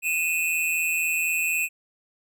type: tone pair together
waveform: square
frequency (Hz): 2489 / 2653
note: D#7 / E7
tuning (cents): 0 / +10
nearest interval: minor second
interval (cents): 110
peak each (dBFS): -26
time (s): 0.02-1.69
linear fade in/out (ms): 50
effects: none